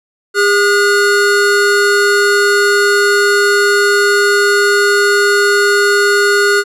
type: tone pair together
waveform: square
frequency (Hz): 405.1 / 1445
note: G#4 / F#6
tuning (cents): -43 / -41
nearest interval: octave + minor seventh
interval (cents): 2202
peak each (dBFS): -12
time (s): 0.34-6.64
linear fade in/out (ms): 50
effects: low-pass 10000 Hz 12 dB/octave